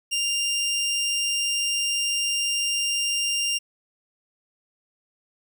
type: tone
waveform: 20% pulse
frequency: 2794 Hz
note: F7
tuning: in tune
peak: -18 dBFS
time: 0.11-3.59 s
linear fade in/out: 20 ms
effects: none